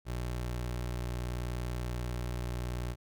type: tone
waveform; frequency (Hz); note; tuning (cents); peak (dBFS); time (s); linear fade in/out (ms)
25% pulse; 60.7; B1; -29; -30; 0.05-2.96; 50
effects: none